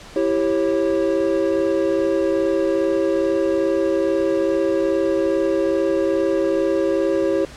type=chord; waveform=triangle; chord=C# diminished; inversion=first; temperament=equal with one note detuned; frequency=329.6 / 392 / 546.4 Hz; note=E4 / G4 / C#5; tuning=0 / 0 / -25 cents; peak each=-19 dBFS; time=0.16-7.45 s; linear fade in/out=2 ms; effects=pink hiss -40 dBFS RMS until 7.56 s + low-pass 7000 Hz 12 dB/octave